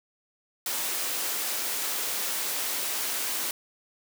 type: high-pass noise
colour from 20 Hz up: white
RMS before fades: -30 dBFS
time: 0.66-3.51 s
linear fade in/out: 2 ms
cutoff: 280 Hz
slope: 12 dB/octave
effects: none